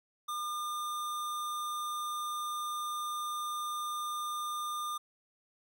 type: tone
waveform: square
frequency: 1205 Hz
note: D6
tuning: 44 cents sharp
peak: -35 dBFS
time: 0.28-4.98 s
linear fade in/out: 10 ms
effects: none